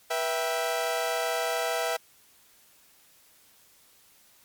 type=chord; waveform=sawtooth; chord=E minor; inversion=second; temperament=equal with one note detuned; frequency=486.2 / 659.3 / 784 Hz; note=B4 / E5 / G5; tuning=-27 / 0 / 0 cents; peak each=-28 / -25 / -29 dBFS; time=0.1-1.97 s; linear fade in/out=10 ms; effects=white hiss -59 dBFS RMS until 4.44 s + MP3 96 kbps